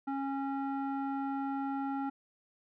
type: tone with low-pass filter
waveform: square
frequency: 274 Hz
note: C#4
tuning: 20 cents flat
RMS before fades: -35 dBFS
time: 0.07-2.1 s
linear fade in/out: 10 ms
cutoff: 1100 Hz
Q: 5
effects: none